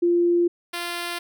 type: tone pair in turn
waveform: sine / 5% pulse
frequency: 346.6 / 346.6 Hz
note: F4 / F4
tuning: -13 / -13 cents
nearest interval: unison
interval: 0 cents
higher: neither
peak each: -16 dBFS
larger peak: neither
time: 0.02-0.48 / 0.73-1.19 s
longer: neither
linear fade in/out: 10 ms
effects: none